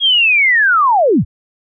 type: linear sweep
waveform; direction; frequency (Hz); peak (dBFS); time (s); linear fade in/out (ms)
sine; down; 3317 to 56.8; -8; 0-1.25; 50
effects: none